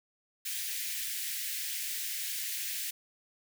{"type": "high-pass noise", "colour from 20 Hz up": "white", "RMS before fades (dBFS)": -36, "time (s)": [0.45, 2.91], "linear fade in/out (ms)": 10, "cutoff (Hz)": 1700, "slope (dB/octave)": 48, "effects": []}